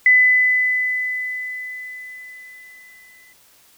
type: tone with exponential decay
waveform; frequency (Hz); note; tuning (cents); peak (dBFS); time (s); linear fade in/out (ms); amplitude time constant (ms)
sine; 2005; B6; +26; -8; 0.06-3.33; 2; 710
effects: white hiss -53 dBFS RMS until 3.77 s